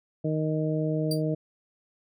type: harmonic tone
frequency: 155.56 Hz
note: D#3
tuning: in tune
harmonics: 1 / 2 / 3 / 4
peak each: -27 / -30 / -32 / -33 dBFS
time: 0.24-1.35 s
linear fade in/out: 10 ms
type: tone with exponential decay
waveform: sawtooth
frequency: 4700 Hz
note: D8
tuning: 1 cent sharp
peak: -24 dBFS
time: 1.11-1.22 s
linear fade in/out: 5 ms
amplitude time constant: 22 ms
effects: none